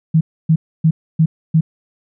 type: tone bursts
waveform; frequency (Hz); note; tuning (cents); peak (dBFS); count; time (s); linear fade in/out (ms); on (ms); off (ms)
sine; 160; D#3; +49; -8; 5; 0.14-1.61; 10; 70; 280
effects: none